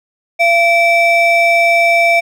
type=ring-modulated tone; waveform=triangle; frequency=1500 Hz; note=F#6; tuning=23 cents sharp; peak=-3 dBFS; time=0.39-2.21 s; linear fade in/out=20 ms; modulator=819 Hz; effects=none